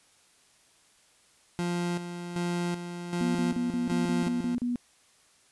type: tone with tremolo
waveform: 30% pulse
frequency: 174.61 Hz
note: F3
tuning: in tune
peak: -25 dBFS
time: 1.59-4.55 s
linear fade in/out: 0 ms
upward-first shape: square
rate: 1.3 Hz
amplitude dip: 60%
type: tone bursts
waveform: sine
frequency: 243.4 Hz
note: B3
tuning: 25 cents flat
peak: -26 dBFS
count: 9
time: 3.21-4.758 s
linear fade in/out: 0 ms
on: 140 ms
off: 36 ms
effects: white hiss -62 dBFS RMS until 5.51 s + resampled to 24000 Hz